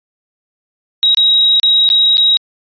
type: tone with dropouts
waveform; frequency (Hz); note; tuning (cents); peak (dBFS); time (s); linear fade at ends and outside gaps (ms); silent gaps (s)
sine; 3818; A#7; +41; -7; 1.03-2.37; 0; 1.146-1.172 / 1.598-1.632 / 1.89-1.901 / 2.171-2.18
effects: resampled to 11025 Hz